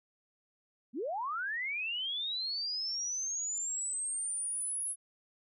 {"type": "linear sweep", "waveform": "sine", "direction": "up", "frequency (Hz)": [200.5, 10800], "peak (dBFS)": -33, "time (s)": [0.93, 4.96], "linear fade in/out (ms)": 50, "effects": []}